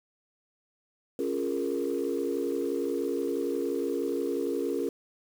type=chord; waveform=sine; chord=Bb minor seventh; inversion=first; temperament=equal; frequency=277.2 / 349.2 / 415.3 / 466.2 Hz; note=Db4 / F4 / Ab4 / Bb4; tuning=0 / 0 / 0 / 0 cents; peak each=-32 dBFS; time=1.19-4.89 s; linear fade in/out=2 ms; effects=tanh soft clip ceiling -19 dBFS + 8-bit